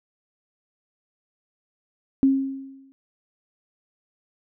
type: tone with exponential decay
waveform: sine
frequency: 270 Hz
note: C#4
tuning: 45 cents flat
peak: -12 dBFS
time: 2.23-2.92 s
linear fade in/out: 0 ms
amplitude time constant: 150 ms
effects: none